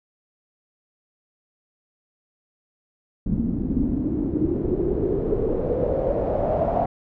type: noise with low-pass filter sweep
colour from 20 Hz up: pink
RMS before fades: -23 dBFS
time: 3.26-6.86 s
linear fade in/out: 5 ms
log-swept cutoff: 220 to 710 Hz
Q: 6.1
effects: none